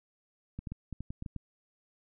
clicks, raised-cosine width 5 ms, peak -26 dBFS, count 9, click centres 0.59 / 0.672 / 0.72 / 0.927 / 1.006 / 1.105 / 1.224 / 1.262 / 1.363 s, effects none

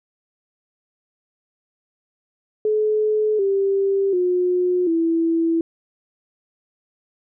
sine tone with pitch steps, 428.2 / 392.7 / 360.1 / 330.2 Hz, A4 / G4 / F#4 / E4, -47 / +3 / -47 / +3 cents, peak -16 dBFS, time 2.65-5.61 s, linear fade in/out 2 ms, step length 740 ms, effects none

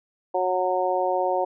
harmonic tone, 183.4 Hz, F#3, 15 cents flat, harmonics 2 / 3 / 4 / 5, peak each -28 / -25 / -25 / -28 dBFS, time 0.34-1.45 s, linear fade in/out 10 ms, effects none

